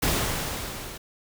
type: noise with level ramp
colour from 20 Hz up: pink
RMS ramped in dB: -23 to -39 dBFS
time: 0.02-0.98 s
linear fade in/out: 10 ms
effects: none